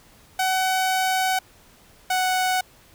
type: tone pair in turn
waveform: sawtooth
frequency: 752 / 742.5 Hz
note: F#5 / F#5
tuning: +28 / +6 cents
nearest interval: unison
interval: 22 cents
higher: first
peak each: -16 dBFS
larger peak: neither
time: 0.39-1.39 / 2.1-2.61 s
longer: first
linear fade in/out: 5 ms
effects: pink hiss -53 dBFS RMS until 2.94 s